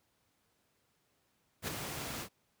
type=noise with ADSR envelope; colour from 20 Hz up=pink; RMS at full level=-35 dBFS; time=1.62-2.29 s; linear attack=57 ms; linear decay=10 ms; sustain=-5 dB; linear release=78 ms; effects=pink hiss -75 dBFS RMS until 2.6 s + high-pass 80 Hz 12 dB/octave